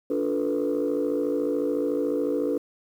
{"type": "chord", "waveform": "sine", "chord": "B half-diminished seventh", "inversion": "first", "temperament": "equal with one note detuned", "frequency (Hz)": [289.3, 349.2, 440, 493.9], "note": ["D4", "F4", "A4", "B4"], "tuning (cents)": [-26, 0, 0, 0], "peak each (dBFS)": [-26, -30, -27, -27], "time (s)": [0.1, 2.58], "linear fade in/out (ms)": 5, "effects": ["tanh soft clip ceiling -17 dBFS", "9-bit"]}